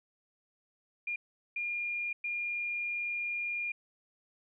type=tone bursts at uneven times; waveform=sine; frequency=2414 Hz; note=D7; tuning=47 cents sharp; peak=-32 dBFS; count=3; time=1.07-1.16 / 1.56-2.13 / 2.24-3.72 s; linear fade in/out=5 ms; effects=none